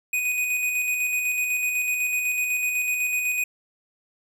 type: tone with tremolo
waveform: square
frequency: 2489 Hz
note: D#7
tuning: in tune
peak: -22 dBFS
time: 0.13-3.44 s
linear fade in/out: 5 ms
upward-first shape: square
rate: 8 Hz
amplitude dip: 30%
effects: none